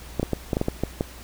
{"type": "clicks", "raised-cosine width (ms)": 2, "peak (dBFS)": -9, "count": 9, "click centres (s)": [0.197, 0.23, 0.333, 0.532, 0.569, 0.614, 0.684, 0.836, 1.009], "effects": ["added 60 Hz sine -41 dBFS peak until 1.23 s", "pink hiss -44 dBFS RMS until 1.23 s"]}